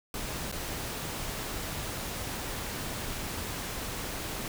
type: noise with dropouts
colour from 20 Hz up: pink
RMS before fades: -36 dBFS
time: 0.14-4.48 s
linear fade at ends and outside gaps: 2 ms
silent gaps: 0.516-0.524 s
effects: none